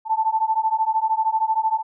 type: beating tone pair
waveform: sine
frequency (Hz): 876 / 889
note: A5 / A5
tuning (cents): -8 / +18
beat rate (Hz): 13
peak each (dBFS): -21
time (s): 0.05-1.83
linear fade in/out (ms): 50
effects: none